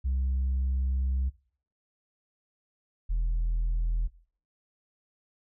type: tone pair in turn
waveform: sine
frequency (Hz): 65.41 / 41.21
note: C2 / E1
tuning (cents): 0 / 0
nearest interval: minor sixth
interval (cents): 800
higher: first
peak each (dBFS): -23 / -22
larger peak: second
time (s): 0.04-1.3 / 3.09-4.08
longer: first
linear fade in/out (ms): 20
effects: noise-tail reverb RT60 0.5 s tail -21 dB re dry + tanh soft clip ceiling -23 dBFS